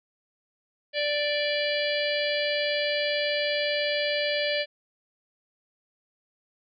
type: harmonic tone with a mistuned harmonic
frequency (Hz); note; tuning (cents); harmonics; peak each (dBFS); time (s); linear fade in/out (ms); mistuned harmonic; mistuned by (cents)
587.3; D5; 0; 1 / 3 / 4 / 5 / 6 / 7 / 8; -27 / -32 / -33 / -34 / -35 / -35 / -36; 0.93-4.66; 50; 6; -75
effects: none